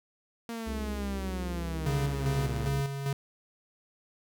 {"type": "linear sweep", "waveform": "sawtooth", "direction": "down", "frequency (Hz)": [233.1, 110], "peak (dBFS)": -31, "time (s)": [0.49, 2.68], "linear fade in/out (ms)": 0}
{"type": "harmonic tone", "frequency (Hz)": 66.5, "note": "C2", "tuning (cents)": 29, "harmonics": [1, 3, 4, 5, 6, 7], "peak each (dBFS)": [-34, -44, -46, -48, -50, -51], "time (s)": [0.66, 2.82], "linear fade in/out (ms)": 20}
{"type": "tone with tremolo", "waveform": "square", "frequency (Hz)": 138.59, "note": "C#3", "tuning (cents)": 0, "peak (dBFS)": -28, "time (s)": [1.86, 3.13], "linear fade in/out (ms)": 2, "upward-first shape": "square", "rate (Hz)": 2.5, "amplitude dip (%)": 50}
{"effects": []}